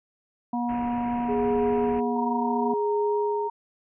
harmonic tone, 240.5 Hz, B3, 46 cents flat, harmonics 1 / 3 / 4, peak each -26 / -31 / -32 dBFS, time 0.53-2.74 s, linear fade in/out 5 ms
pink low-pass noise, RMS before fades -40 dBFS, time 0.68-2.01 s, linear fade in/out 20 ms, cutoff 2800 Hz, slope 96 dB/octave
sine tone with tremolo, 415.3 Hz, G#4, in tune, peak -22 dBFS, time 1.28-3.49 s, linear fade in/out 20 ms, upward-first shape sine, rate 0.71 Hz, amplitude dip 70%
sine tone with vibrato, 932.3 Hz, A#5, in tune, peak -28 dBFS, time 2.16-3.5 s, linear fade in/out 5 ms, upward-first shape triangle, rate 2.2 Hz, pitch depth 16 cents each way
effects none

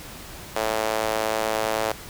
sawtooth tone with high-pass filter, 109.6 Hz, A2, 6 cents flat, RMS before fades -25 dBFS, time 0.56-1.92 s, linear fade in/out 0 ms, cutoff 580 Hz, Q 1.9, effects pink hiss -40 dBFS RMS until 2.09 s

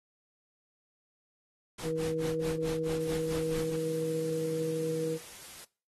pink noise with tremolo, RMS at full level -40 dBFS, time 1.78-3.76 s, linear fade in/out 5 ms, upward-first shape sine, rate 4.6 Hz, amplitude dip 100%
harmonic tone, 160.2 Hz, E3, 49 cents flat, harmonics 1 / 2 / 3, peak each -37 / -37 / -31 dBFS, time 1.82-5.19 s, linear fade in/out 50 ms
white noise, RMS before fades -48 dBFS, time 3-5.65 s, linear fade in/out 10 ms
effects noise-tail reverb RT60 0.4 s tail -23 dB re dry + AAC 32 kbps

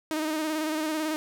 sawtooth tone with vibrato, 311.1 Hz, D#4, in tune, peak -23 dBFS, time 0.11-1.16 s, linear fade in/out 0 ms, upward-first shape square, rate 18 Hz, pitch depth 32 cents each way, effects none

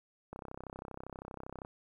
click train, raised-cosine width 1 ms, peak -29 dBFS, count 44, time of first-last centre 0.33-1.649 s, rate 32.6 Hz, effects 11-bit

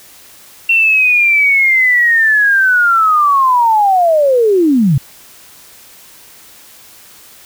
sine linear sweep, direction down, 2726 to 122.6 Hz, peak -7 dBFS, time 0.69-4.98 s, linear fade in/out 5 ms, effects white hiss -40 dBFS RMS until 7.45 s

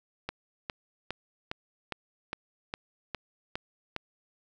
click train, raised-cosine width 0.3 ms, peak -17 dBFS, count 10, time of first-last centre 0.29-3.963 s, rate 2.45 Hz, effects none

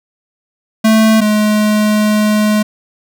square tone pair in turn, 220 / 212 Hz, A3 / G#3, 0 / +36 cents, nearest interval minor second, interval 64 cents, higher first, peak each -7 / -10 dBFS, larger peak first, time 0.84-1.21 / 1.21-2.63 s, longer second, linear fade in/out 10 ms, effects none

